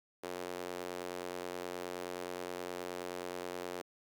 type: tone with high-pass filter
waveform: sawtooth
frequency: 89.5 Hz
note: F2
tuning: 43 cents sharp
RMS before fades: -42 dBFS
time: 0.23-3.82 s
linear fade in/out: 10 ms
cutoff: 420 Hz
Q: 1.7
effects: none